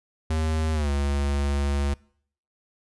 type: tone with pitch glide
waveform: square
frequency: 78.9 to 70.7 Hz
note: D#2 to C#2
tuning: +25 to +35 cents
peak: -23 dBFS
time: 0.3-1.94 s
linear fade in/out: 5 ms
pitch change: -190 cents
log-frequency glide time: 0.73-0.9 s
effects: noise-tail reverb RT60 0.6 s tail -24 dB re dry + resampled to 24000 Hz